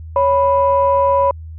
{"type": "tone pair together", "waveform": "sine", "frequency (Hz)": [554.4, 987.8], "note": ["C#5", "B5"], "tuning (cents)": [0, 0], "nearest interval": "minor seventh", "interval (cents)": 1000, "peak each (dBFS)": -13, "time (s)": [0.16, 1.31], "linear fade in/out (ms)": 2, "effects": ["tanh soft clip ceiling -3 dBFS", "added 80 Hz sine -29 dBFS peak until 1.58 s"]}